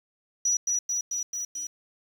sine tone with echo, 5860 Hz, F#8, 18 cents flat, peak -21 dBFS, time 0.45-0.57 s, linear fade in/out 5 ms, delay 220 ms, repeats 5, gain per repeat -2 dB, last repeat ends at 1.67 s, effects 8-bit

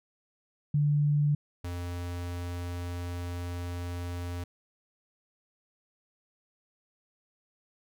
sine / square tone pair in turn, 146.83 / 87.79 Hz, D3 / F2, 0 / +10 cents, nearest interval major sixth, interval 890 cents, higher first, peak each -22 / -34 dBFS, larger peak first, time 0.74-1.35 / 1.64-4.44 s, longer second, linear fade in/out 5 ms, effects none

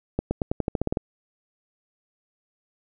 accelerating click train, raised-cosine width 2 ms, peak -10 dBFS, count 11, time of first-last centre 0.19-0.972 s, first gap 120 ms, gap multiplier 0.9, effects none

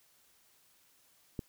click, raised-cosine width 3 ms, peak -23 dBFS, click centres 1.392 s, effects white hiss -67 dBFS RMS until 1.48 s

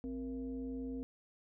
sine tone with frequency modulation, 261.4 Hz, C4, 1 cent flat, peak -38 dBFS, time 0.04-1.03 s, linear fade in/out 0 ms, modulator 206 Hz, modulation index 0.71, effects none

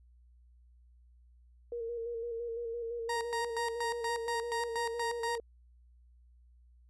sine tone with vibrato, 466.2 Hz, A#4, in tune, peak -35 dBFS, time 1.72-5.4 s, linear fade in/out 2 ms, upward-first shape square, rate 5.9 Hz, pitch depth 31 cents each way
30% pulse tone with tremolo, 936 Hz, A#5, 7 cents sharp, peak -30 dBFS, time 3.09-5.38 s, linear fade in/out 5 ms, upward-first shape square, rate 4.2 Hz, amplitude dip 80%
effects added 60 Hz sine -58 dBFS peak until 6.89 s + resampled to 24000 Hz

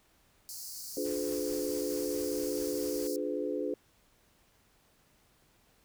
pink high-pass noise, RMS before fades -43 dBFS, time 0.49-3.16 s, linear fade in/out 0 ms, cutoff 4400 Hz, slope 96 dB/octave
sine chord, D diminished seventh, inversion none, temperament just, 293.7 / 352.4 / 422.9 / 507.5 Hz, D4 / F4 / Ab4 / Cb5, 0 / +16 / +31 / +47 cents, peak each -36 / -38 / -36 / -36 dBFS, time 0.97-3.74 s, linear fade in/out 2 ms
pink noise with tremolo, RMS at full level -50 dBFS, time 1.05-3.07 s, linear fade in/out 0 ms, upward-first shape sine, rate 4.6 Hz, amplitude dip 35%
effects pink hiss -67 dBFS RMS until 5.84 s

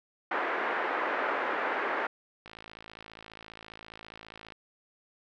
white band-pass noise, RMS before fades -31 dBFS, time 0.31-2.07 s, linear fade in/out 5 ms, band 320 to 1800 Hz, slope 24 dB/octave
click train, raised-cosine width 0.3 ms, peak -29 dBFS, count 114, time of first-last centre 2.46-4.522 s, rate 54.8 Hz
effects none

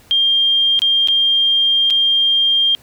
sine tone with dropouts, 3200 Hz, G7, 35 cents sharp, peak -11 dBFS, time 0.11-2.75 s, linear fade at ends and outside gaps 0 ms, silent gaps 0.792-0.819 / 1.074-1.085 / 1.902-1.906 s, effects pink hiss -48 dBFS RMS until 2.82 s

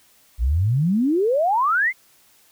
sine exponential sweep, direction up, 53.7 to 2174 Hz, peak -16 dBFS, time 0.38-1.93 s, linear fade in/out 50 ms, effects white hiss -56 dBFS RMS until 2.51 s

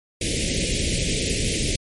pink band-stop noise, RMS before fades -23 dBFS, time 0.21-1.76 s, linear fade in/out 5 ms, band 550 to 2100 Hz, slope 48 dB/octave, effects MP3 48 kbps

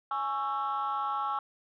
sine chord, C# minor, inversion second, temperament just, 831.5 / 1108.7 / 1330.5 Hz, G#5 / C#6 / E6, +2 / 0 / +16 cents, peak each -32 dBFS, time 0.11-1.39 s, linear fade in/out 2 ms, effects tanh soft clip ceiling -24 dBFS

